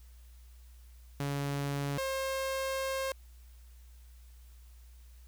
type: tone pair in turn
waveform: sawtooth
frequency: 141.4 / 533.9 Hz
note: C#3 / C5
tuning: +35 / +35 cents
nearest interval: octave + major seventh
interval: 2300 cents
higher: second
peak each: -28 dBFS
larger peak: neither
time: 1.2-1.98 / 1.98-3.12 s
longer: second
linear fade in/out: 2 ms
effects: added 60 Hz sine -51 dBFS peak until 5.27 s + white hiss -66 dBFS RMS until 5.27 s